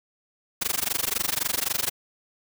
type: noise with amplitude modulation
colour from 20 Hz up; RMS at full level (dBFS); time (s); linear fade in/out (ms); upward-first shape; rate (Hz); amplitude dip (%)
white; -23; 0.61-1.9; 10; sine; 23.8; 100
effects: none